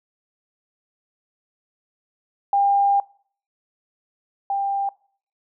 sine tone pair in turn, 800 / 793.6 Hz, G5 / G5, +35 / +21 cents, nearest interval unison, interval 14 cents, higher first, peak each -15 / -20 dBFS, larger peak first, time 2.53-3 / 4.5-4.89 s, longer first, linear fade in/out 2 ms, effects noise-tail reverb RT60 0.5 s tail -23 dB re dry

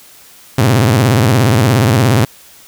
sawtooth tone with vibrato, 117.5 Hz, A#2, 14 cents sharp, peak -4 dBFS, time 0.58-2.25 s, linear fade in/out 5 ms, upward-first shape sine, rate 17 Hz, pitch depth 280 cents each way, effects white hiss -41 dBFS RMS until 2.67 s

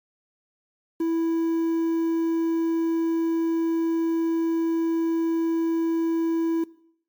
triangle tone with quantisation, 329.6 Hz, E4, in tune, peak -19 dBFS, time 1-6.64 s, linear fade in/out 5 ms, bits 8, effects noise-tail reverb RT60 0.7 s tail -21 dB re dry + MP3 96 kbps

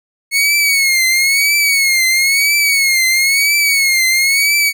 sawtooth tone with vibrato, 2193 Hz, C#7, 19 cents flat, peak -7 dBFS, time 0.31-4.73 s, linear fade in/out 50 ms, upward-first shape triangle, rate 1 Hz, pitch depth 110 cents each way, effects none

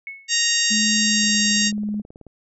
sine tone with exponential decay, 2200 Hz, C#7, 14 cents flat, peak -27 dBFS, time 0.07-0.4 s, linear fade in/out 1 ms, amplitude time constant 70 ms
harmonic tone, 932.3 Hz, A#5, in tune, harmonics 2 / 3 / 4 / 5 / 6 / 7 / 8, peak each -25 / -25 / -25 / -25 / -25 / -25 / -25 dBFS, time 0.28-1.72 s, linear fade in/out 50 ms
sine tone with pitch glide, 214.5 to 209.1 Hz, A3 to G#3, -44 to +12 cents, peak -22 dBFS, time 0.7-2.02 s, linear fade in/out 20 ms, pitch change -44 cents, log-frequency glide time 0.99-1.42 s
click train, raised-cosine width 2 ms, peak -29 dBFS, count 20, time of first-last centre 1.24-2.267 s, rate 18.5 Hz
effects none

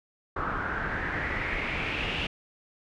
pink noise with low-pass filter sweep, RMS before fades -31 dBFS, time 0.36-2.27 s, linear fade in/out 5 ms, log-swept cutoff 1300 to 2900 Hz, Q 4.9, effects none

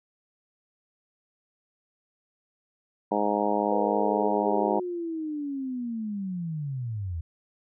harmonic tone, 103.83 Hz, G#2, in tune, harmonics 2 / 3 / 4 / 5 / 6 / 7 / 8 / 9, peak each -31 / -31 / -31 / -31 / -31 / -31 / -31 / -31 dBFS, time 3.11-4.8 s, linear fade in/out 10 ms
sine linear sweep, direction down, 493.9 to 77.78 Hz, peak -29 dBFS, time 3.71-7.21 s, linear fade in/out 5 ms
effects none

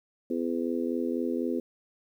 harmonic tone, 84 Hz, E2, 33 cents sharp, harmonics 3 / 4 / 5 / 6, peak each -30 / -32 / -34 / -36 dBFS, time 0.3-1.6 s, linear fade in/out 5 ms, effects 10-bit

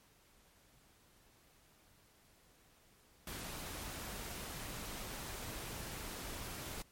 pink noise, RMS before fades -45 dBFS, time 3.27-6.82 s, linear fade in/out 2 ms, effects pink hiss -67 dBFS RMS until 6.91 s + MP3 64 kbps

